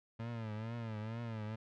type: tone with vibrato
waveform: 30% pulse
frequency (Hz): 112.1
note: A2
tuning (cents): +33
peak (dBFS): -37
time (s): 0.19-1.56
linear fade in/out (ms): 10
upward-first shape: triangle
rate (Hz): 2.2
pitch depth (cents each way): 110
effects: low-pass 3000 Hz 12 dB/octave